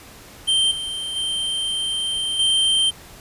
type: tone with level steps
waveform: square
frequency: 3136 Hz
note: G7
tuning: in tune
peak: -16 / -26 / -22 / -16 dBFS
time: 0.47-2.91 s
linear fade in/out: 20 ms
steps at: 0.71 / 1.16 / 2.39 s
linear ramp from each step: 5 ms
effects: pink hiss -43 dBFS RMS until 3.2 s + resampled to 32000 Hz